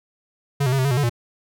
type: tone with pitch steps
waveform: square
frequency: 141.1 / 126.5 / 136.1 / 129.7 / 140.3 / 123.5 / 144.6 / 118.9 Hz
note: C#3 / B2 / C#3 / C3 / C#3 / B2 / D3 / A#2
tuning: +31 / +42 / -31 / -15 / +21 / 0 / -27 / +35 cents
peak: -18 dBFS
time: 0.6-1.096 s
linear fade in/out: 10 ms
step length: 62 ms
effects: none